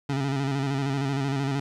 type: tone with vibrato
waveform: 25% pulse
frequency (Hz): 137.6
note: C#3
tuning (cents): -12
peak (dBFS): -21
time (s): 0.09-1.6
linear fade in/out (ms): 5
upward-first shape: square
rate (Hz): 13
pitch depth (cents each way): 46
effects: low-pass 6000 Hz 12 dB/octave + 10-bit